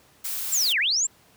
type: noise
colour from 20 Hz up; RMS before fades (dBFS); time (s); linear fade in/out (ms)
blue; -30; 0.24-0.73; 10
type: linear two-way sweep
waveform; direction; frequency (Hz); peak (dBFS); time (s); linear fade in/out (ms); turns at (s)
sine; down then up; 7700 to 1554 to 7700; -20; 0.52-1.07; 10; 0.79
effects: pink hiss -57 dBFS RMS until 1.36 s + high-pass 80 Hz 12 dB/octave